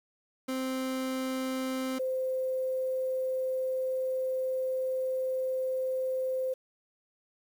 30% pulse / sine tone pair in turn, 261 / 518.7 Hz, C4 / C5, -4 / -15 cents, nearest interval octave, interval 1189 cents, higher second, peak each -28 dBFS, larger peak neither, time 0.48-1.99 / 1.99-6.54 s, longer second, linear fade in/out 10 ms, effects 9-bit

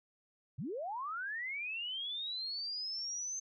sine linear sweep, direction up, 100.7 to 6300 Hz, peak -37 dBFS, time 0.58-3.4 s, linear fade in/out 10 ms, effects none

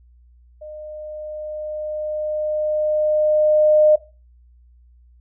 sine tone with level ramp, 610 Hz, D#5, 34 cents flat, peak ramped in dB -33 to -9 dBFS, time 0.61-3.96 s, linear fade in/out 10 ms, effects noise-tail reverb RT60 0.3 s tail -17 dB re dry + added 60 Hz sine -48 dBFS peak until 5.2 s

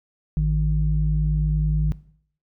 sine tone pair together, 54.24 / 153.4 Hz, A1 / D#3, -24 / -24 cents, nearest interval octave + tritone, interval 1800 cents, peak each -20 dBFS, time 0.37-1.92 s, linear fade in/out 0 ms, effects noise-tail reverb RT60 0.6 s tail -19 dB re dry + tanh soft clip ceiling -10 dBFS

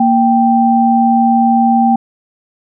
sine tone pair together, 233.1 / 784.1 Hz, A#3 / G5, 0 / 0 cents, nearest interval octave + major sixth, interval 2100 cents, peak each -10 dBFS, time 0-1.96 s, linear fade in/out 5 ms, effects none

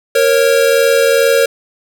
square tone pair together, 466.2 / 548.6 Hz, A#4 / C#5, 0 / -18 cents, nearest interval minor third, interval 282 cents, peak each -12 dBFS, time 0.15-1.46 s, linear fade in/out 5 ms, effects none

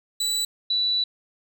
30% pulse / sine tone pair in turn, 3954 / 3954 Hz, B7 / B7, +1 / +1 cents, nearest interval unison, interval 0 cents, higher neither, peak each -20 dBFS, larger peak neither, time 0.2-0.45 / 0.7-1.04 s, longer second, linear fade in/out 5 ms, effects none

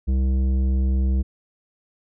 triangle tone with tanh clipping, 65.41 Hz, C2, in tune, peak -19 dBFS, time 0.07-1.23 s, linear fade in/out 20 ms, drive 15 dB, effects none

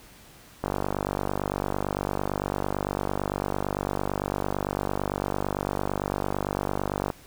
click train, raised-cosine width 1 ms, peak -12 dBFS, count 317, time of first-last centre 0.64-7.102 s, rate 48.9 Hz, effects pink hiss -51 dBFS RMS until 7.26 s

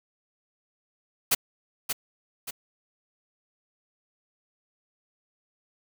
white noise with echo, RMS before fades -21 dBFS, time 1.31-1.35 s, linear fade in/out 10 ms, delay 580 ms, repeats 2, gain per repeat -7 dB, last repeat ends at 2.51 s, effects none

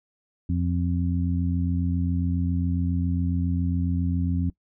harmonic tone, 87.31 Hz, F2, in tune, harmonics 1 / 2 / 3, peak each -24 / -27 / -29 dBFS, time 0.49-4.5 s, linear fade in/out 5 ms, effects noise-tail reverb RT60 0.1 s tail -21 dB re dry

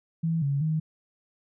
sine tone with pitch steps, 163.9 / 140.3 / 157.1 Hz, E3 / C#3 / D#3, -10 / +21 / +17 cents, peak -23 dBFS, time 0.23-0.8 s, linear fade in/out 10 ms, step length 190 ms, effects none

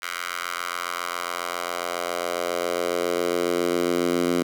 10% pulse tone with high-pass filter sweep, 87.31 Hz, F2, in tune, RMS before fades -26 dBFS, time 0.02-4.43 s, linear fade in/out 5 ms, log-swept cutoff 1600 to 260 Hz, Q 1.8, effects none

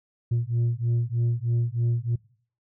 sine beating tone pair, 116.54 / 119.74 Hz, A#2 / A#2, 0 / +47 cents, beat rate 3.2 Hz, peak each -23 dBFS, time 0.31-2.16 s, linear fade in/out 10 ms, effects noise-tail reverb RT60 0.5 s tail -23 dB re dry + tanh soft clip ceiling -19 dBFS

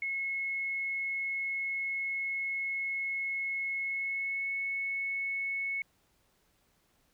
sine tone with pitch glide, 2180 to 2202 Hz, C#7 to C#7, -29 to -12 cents, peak -31 dBFS, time 0.02-5.82 s, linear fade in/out 2 ms, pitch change +17 cents, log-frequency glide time 3.82-4.5 s, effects pink hiss -71 dBFS RMS until 7.13 s

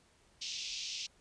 white band-pass noise, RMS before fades -41 dBFS, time 0.41-1.07 s, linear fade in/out 10 ms, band 2500 to 6200 Hz, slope 48 dB/octave, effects pink hiss -67 dBFS RMS until 1.2 s + resampled to 22050 Hz

